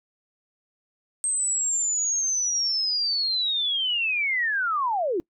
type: linear sweep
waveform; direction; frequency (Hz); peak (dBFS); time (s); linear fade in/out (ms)
sine; down; 8372 to 314.9; -22; 1.24-5.2; 0
effects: noise-tail reverb RT60 0.1 s tail -24 dB re dry